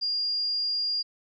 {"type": "tone", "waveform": "sine", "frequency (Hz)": 4818, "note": "D8", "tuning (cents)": 43, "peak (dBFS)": -25, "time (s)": [0.01, 1.03], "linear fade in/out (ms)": 20, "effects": []}